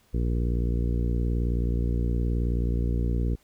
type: harmonic tone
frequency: 59 Hz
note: A#1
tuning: 22 cents sharp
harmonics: 1 / 2 / 3 / 4 / 5 / 6 / 7 / 8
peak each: -24 / -30 / -34 / -36 / -38 / -40 / -41 / -42 dBFS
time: 0.13-3.36 s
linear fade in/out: 20 ms
effects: pink hiss -63 dBFS RMS until 3.43 s